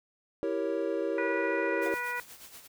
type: chord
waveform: triangle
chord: E diminished seventh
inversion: none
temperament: equal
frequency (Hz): 329.6 / 392 / 466.2 / 554.4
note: E4 / G4 / Bb4 / Db5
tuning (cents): 0 / 0 / 0 / 0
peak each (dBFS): -32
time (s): 0.43-1.94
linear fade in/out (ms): 0
type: harmonic tone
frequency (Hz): 487.3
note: B4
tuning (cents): -23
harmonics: 1 / 2 / 3 / 4 / 5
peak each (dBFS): -43 / -37 / -36 / -36 / -40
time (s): 1.18-2.2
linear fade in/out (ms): 2
type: noise with tremolo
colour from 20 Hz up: white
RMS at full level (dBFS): -47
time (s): 1.81-2.68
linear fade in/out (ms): 20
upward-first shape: sine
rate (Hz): 8.3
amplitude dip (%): 60
type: tone with exponential decay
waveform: square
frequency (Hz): 711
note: F5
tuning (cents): +31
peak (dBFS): -38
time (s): 1.86-1.98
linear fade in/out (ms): 0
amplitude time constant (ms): 24
effects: none